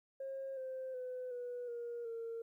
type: tone with pitch steps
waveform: sine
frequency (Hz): 538 / 521.2 / 504.9 / 489.1 / 473.8 / 459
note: C5 / C5 / B4 / B4 / A#4 / A#4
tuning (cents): +48 / -7 / +38 / -17 / +28 / -27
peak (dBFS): -39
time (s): 0.2-2.42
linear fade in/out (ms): 5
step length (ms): 370
effects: tanh soft clip ceiling -37 dBFS + 13-bit